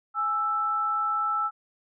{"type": "tone pair together", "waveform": "sine", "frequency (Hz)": [832.8, 1322], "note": ["G#5", "E6"], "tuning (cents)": [5, 5], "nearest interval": "minor sixth", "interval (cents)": 800, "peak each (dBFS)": [-33, -24], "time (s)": [0.14, 1.51], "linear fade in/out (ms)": 50, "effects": []}